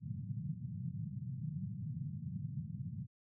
pink band-pass noise, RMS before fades -42 dBFS, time 0-3.07 s, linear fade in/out 50 ms, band 100 to 190 Hz, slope 48 dB/octave, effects none

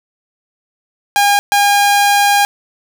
sawtooth tone bursts at uneven times, 811 Hz, G#5, 41 cents flat, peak -5 dBFS, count 2, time 1.16-1.39 / 1.52-2.45 s, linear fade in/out 0 ms, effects none

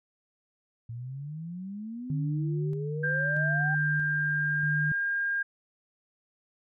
sine exponential sweep, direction up, 113.4 to 786 Hz, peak -35 dBFS, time 0.89-3.75 s, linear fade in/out 5 ms
sine tone with tremolo, 149.9 Hz, D3, 36 cents sharp, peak -27 dBFS, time 2.1-4.92 s, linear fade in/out 2 ms, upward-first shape square, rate 0.79 Hz, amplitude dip 35%
sine tone with pitch glide, 1589 to 1611.2 Hz, G6 to G6, +23 to +47 cents, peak -26 dBFS, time 3.03-5.43 s, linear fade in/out 10 ms, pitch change +24 cents, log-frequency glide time 3.65-4.94 s
effects none

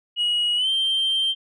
sine tone with pitch glide, 2902 to 3146 Hz, F#7 to G7, -34 to +6 cents, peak -17 dBFS, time 0.16-1.35 s, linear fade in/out 50 ms, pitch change +140 cents, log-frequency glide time 0.56-0.69 s, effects tanh soft clip ceiling -17 dBFS

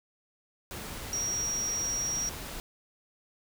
sine tone in noise, 5680 Hz, F8, 28 cents sharp, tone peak -29 dBFS, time 1.13-2.29 s, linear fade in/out 0 ms, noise pink, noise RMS -40 dBFS, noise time 0.71-2.6 s, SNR +8 dB, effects none

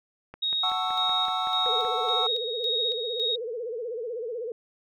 click train, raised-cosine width 0.5 ms, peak -26 dBFS, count 9, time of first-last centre 0.34-1.849 s, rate 5.3 Hz
sine tone with tremolo, 3759 Hz, A#7, 14 cents sharp, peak -24 dBFS, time 0.42-3.36 s, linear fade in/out 10 ms, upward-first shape square, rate 1.8 Hz, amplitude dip 55%
triangle chord, F# minor seventh, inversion none, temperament equal, 740 / 880 / 1108.7 / 1318.5 Hz, F#5 / A5 / C#6 / E6, 0 / 0 / 0 / 0 cents, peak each -28 / -34 / -32 / -29 dBFS, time 0.63-2.27 s, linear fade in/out 5 ms
sine tone with vibrato, 467.4 Hz, A#4, 5 cents sharp, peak -30 dBFS, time 1.66-4.52 s, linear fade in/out 2 ms, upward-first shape sine, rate 16 Hz, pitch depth 130 cents each way
effects none

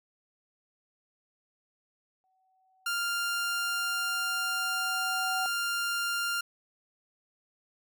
sine tone with exponential growth, 754 Hz, F#5, 32 cents sharp, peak -31 dBFS, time 2.24-5.46 s, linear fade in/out 0 ms, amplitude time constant 700 ms
sawtooth tone, 1396.9 Hz, F6, in tune, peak -25 dBFS, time 2.86-6.41 s, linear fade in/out 5 ms
effects none

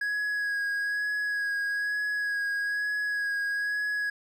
triangle tone with vibrato, 1661.2 Hz, G#6, in tune, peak -25 dBFS, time 0.01-4.1 s, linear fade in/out 5 ms, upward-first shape sine, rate 1.1 Hz, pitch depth 19 cents each way, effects none

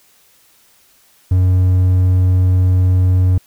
triangle tone, 91.9 Hz, F#2, 11 cents flat, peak -7 dBFS, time 1.31-3.38 s, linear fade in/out 5 ms, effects white hiss -52 dBFS RMS until 3.46 s

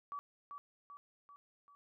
sine tone with echo, 1145 Hz, D6, 44 cents flat, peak -40 dBFS, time 0.12-0.19 s, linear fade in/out 0 ms, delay 390 ms, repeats 4, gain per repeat -5 dB, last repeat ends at 1.75 s, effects none

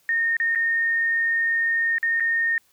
sine tone with dropouts, 1837 Hz, A#6, 26 cents flat, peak -19 dBFS, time 0.09-2.58 s, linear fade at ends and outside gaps 1 ms, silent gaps 0.368-0.4 / 0.55-0.557 / 1.983-2.029 / 2.199-2.205 s, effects white hiss -62 dBFS RMS until 2.72 s

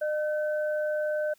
sine tone pair together, 606.4 / 1527 Hz, D#5 / G6, -45 / -46 cents, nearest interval octave + major third, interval 1599 cents, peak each -26 / -36 dBFS, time 0.01-1.34 s, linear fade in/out 10 ms, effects white hiss -64 dBFS RMS until 1.38 s

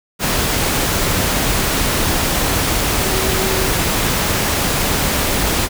sine tone in noise, 380.1 Hz, F#4, 47 cents sharp, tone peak -23 dBFS, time 3-3.71 s, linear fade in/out 50 ms, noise pink, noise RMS -17 dBFS, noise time 0.19-5.69 s, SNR -9 dB, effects none

